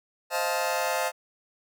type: chord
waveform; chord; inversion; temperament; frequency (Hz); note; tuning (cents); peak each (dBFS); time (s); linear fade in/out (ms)
sawtooth; F dominant seventh; second; just; 523.8 / 628.6 / 698.5 / 873.1; C5 / Eb5 / F5 / A5; +2 / +18 / 0 / -14; -27; 0.3-1.12; 50
effects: none